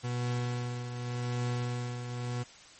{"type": "tone with tremolo", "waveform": "40% pulse", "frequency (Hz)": 122.2, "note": "B2", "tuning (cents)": -18, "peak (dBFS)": -28, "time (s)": [0.03, 2.44], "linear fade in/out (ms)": 20, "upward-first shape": "triangle", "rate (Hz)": 0.87, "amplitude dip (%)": 60, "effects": ["white hiss -53 dBFS RMS until 2.79 s", "MP3 32 kbps"]}